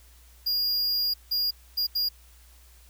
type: tone bursts at uneven times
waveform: square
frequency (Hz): 4838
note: D#8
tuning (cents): -49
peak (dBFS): -24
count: 4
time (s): 0.46-1.14 / 1.31-1.51 / 1.77-1.87 / 1.95-2.09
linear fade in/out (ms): 10
effects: added 60 Hz sine -52 dBFS peak until 2.89 s + white hiss -58 dBFS RMS until 2.89 s